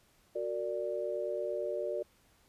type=chord; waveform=sine; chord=Gb augmented; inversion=none; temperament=equal with one note detuned; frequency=370 / 459.2 / 587.3 Hz; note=Gb4 / Bb4 / D5; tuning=0 / -26 / 0 cents; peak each=-38 / -38 / -35 dBFS; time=0.35-2.03 s; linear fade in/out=10 ms; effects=pink hiss -67 dBFS RMS until 2.48 s + resampled to 32000 Hz